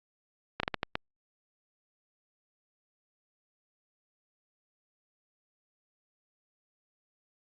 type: slowing click train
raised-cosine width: 0.3 ms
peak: -12 dBFS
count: 6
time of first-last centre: 0.6-0.954 s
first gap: 33 ms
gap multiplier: 1.39
effects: low-pass 4000 Hz 12 dB/octave + Opus 48 kbps